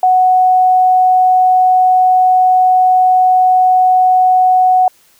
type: tone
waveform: sine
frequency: 740 Hz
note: F#5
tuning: in tune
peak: -6 dBFS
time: 0.03-4.88 s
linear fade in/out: 2 ms
effects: white hiss -50 dBFS RMS until 5.19 s